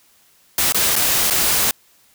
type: noise with dropouts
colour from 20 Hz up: white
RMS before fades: -17 dBFS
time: 0.58-1.71 s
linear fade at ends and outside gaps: 2 ms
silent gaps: 0.723-0.745 / 0.956-0.962 / 1.301-1.307 s
effects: white hiss -55 dBFS RMS until 2.14 s